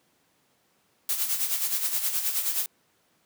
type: noise with tremolo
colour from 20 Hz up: blue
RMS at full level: -25 dBFS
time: 1.09-2.66 s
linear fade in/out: 2 ms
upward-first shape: sine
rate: 9.5 Hz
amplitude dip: 60%
effects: pink hiss -67 dBFS RMS until 3.25 s + high-pass 150 Hz 12 dB/octave